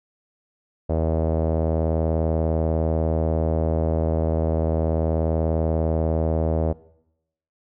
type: tone with low-pass filter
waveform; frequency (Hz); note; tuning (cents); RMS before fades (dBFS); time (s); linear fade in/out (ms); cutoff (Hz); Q
sawtooth; 80.3; E2; -45; -22; 0.89-6.73; 10; 590; 3.4
effects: noise-tail reverb RT60 0.8 s tail -19 dB re dry